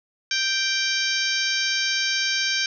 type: harmonic tone with a mistuned harmonic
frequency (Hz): 784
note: G5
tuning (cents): 0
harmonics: 2 / 3 / 4 / 5 / 6 / 7 / 8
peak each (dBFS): -27 / -28 / -29 / -31 / -29 / -28 / -32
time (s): 0.31-2.66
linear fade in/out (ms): 2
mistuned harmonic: 5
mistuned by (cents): -39
effects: none